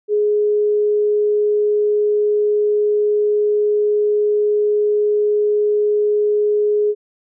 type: tone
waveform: sine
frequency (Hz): 418.2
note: G#4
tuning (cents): +12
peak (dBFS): -13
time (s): 0.08-6.95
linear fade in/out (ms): 50
effects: none